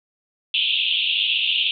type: band-pass noise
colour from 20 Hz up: pink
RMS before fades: -21 dBFS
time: 0.54-1.71 s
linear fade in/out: 0 ms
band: 2600 to 3600 Hz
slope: 96 dB/octave
effects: none